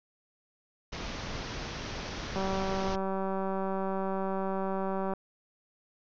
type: low-pass noise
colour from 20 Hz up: pink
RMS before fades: -38 dBFS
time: 0.92-2.96 s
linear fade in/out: 10 ms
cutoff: 6200 Hz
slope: 96 dB/octave
type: click train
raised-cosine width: 1 ms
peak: -20 dBFS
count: 534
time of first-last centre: 2.36-5.136 s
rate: 192 Hz
effects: none